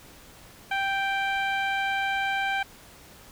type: tone with low-pass filter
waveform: 15% pulse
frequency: 784 Hz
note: G5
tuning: in tune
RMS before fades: -27 dBFS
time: 0.71-2.63 s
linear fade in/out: 5 ms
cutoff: 2600 Hz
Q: 0.84
effects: pink hiss -50 dBFS RMS until 3.31 s